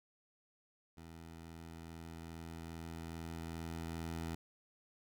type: tone with level ramp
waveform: 15% pulse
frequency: 82.41 Hz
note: E2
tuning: in tune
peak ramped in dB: -45 to -33 dBFS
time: 0.97-4.35 s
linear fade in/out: 5 ms
effects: none